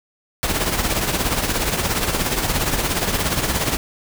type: noise with tremolo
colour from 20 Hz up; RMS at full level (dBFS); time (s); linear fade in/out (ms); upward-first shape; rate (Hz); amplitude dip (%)
pink; -18; 0.43-3.77; 0; triangle; 17; 65
effects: none